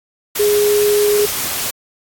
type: tone in noise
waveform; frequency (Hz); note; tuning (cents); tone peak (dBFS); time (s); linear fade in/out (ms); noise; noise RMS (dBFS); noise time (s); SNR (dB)
sine; 415.3; G#4; 0; -11; 0.39-1.26; 10; white; -21; 0.35-1.71; +7
effects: AAC 64 kbps